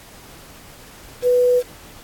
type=tone with quantisation; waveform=sine; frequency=493.9 Hz; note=B4; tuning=in tune; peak=-12 dBFS; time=1.22-1.63 s; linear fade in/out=50 ms; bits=6; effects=pink hiss -43 dBFS RMS until 2.03 s + AAC 64 kbps